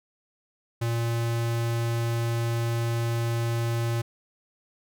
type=tone; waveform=square; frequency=116.54 Hz; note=A#2; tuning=in tune; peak=-25 dBFS; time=0.81-4.02 s; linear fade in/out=10 ms; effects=none